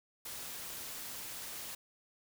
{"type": "noise", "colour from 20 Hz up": "white", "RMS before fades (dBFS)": -44, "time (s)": [0.25, 1.75], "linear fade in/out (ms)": 5, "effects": []}